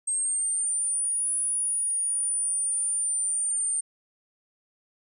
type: exponential two-way sweep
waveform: sine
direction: up then down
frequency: 8372 to 9800 to 8910 Hz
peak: -24 dBFS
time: 0.07-3.81 s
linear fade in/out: 10 ms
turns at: 1.31 s
effects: none